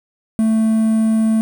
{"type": "tone with quantisation", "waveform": "triangle", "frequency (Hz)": 221.3, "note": "A3", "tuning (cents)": 10, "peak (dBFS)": -10, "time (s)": [0.39, 1.41], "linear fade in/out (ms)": 0, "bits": 6, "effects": []}